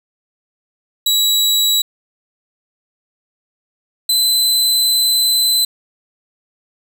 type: tone pair in turn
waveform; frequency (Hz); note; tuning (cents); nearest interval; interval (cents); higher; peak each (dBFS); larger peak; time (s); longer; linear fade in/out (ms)
sawtooth; 3900 / 4035; B7 / B7; -23 / +36; minor second; 59; second; -9; neither; 1.06-1.82 / 4.09-5.65; second; 5
effects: none